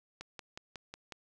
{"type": "click train", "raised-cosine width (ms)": 0.2, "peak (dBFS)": -26, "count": 6, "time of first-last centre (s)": [0.21, 1.122], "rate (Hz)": 5.48, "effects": []}